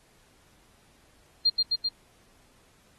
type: tone with echo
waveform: sine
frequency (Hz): 4200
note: C8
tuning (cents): +6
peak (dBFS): -18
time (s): 1.45-1.5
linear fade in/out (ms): 10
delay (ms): 130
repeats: 3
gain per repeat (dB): -2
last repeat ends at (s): 1.89
effects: pink hiss -62 dBFS RMS until 2.98 s + AAC 32 kbps